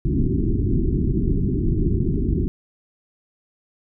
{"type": "low-pass noise", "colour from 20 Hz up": "pink", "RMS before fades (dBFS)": -20, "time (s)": [0.05, 2.48], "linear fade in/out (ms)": 0, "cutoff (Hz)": 390, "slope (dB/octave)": 96, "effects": []}